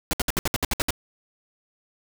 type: noise bursts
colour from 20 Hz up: pink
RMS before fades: -23 dBFS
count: 10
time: 0.11-0.906 s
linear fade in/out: 0 ms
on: 22 ms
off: 64 ms
effects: none